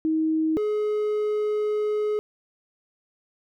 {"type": "tone pair in turn", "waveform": ["sine", "triangle"], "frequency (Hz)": [316.5, 422.5], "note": ["D#4", "G#4"], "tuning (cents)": [30, 30], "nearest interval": "perfect fourth", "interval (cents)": 500, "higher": "second", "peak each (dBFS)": -20, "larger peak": "neither", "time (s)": [[0.05, 0.57], [0.57, 2.19]], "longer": "second", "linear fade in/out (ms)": 0, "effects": []}